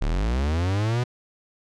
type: linear sweep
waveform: 45% pulse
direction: up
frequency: 32.22 to 125.7 Hz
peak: -21 dBFS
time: 0.01-1.04 s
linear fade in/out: 10 ms
effects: low-pass 6000 Hz 12 dB/octave